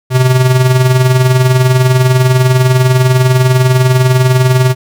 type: tone with tremolo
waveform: square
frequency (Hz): 128.2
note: C3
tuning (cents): -35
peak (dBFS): -4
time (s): 0.1-4.75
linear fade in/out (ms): 50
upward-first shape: triangle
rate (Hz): 20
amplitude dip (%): 60
effects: none